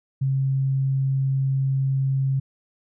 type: tone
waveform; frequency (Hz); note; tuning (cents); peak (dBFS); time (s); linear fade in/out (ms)
sine; 134.8; C#3; -48; -19; 0.21-2.4; 10
effects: none